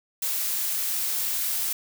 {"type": "noise", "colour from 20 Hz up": "blue", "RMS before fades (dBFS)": -27, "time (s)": [0.22, 1.73], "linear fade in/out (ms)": 5, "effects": []}